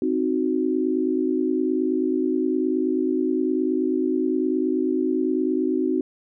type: chord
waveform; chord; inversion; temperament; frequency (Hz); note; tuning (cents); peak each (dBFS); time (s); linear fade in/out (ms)
sine; C diminished; none; equal; 261.6 / 311.1 / 370; C4 / Eb4 / Gb4; 0 / 0 / 0; -24; 0.02-6.01; 2
effects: none